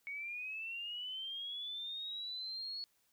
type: linear sweep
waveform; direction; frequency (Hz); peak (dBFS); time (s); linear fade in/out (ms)
sine; up; 2217 to 4387; -40; 0.07-2.84; 0
effects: white hiss -75 dBFS RMS until 3.12 s